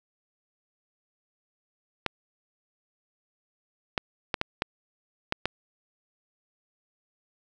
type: clicks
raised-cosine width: 0.3 ms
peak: -9 dBFS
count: 7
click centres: 2.063 / 3.978 / 4.342 / 4.414 / 4.621 / 5.324 / 5.456 s
effects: none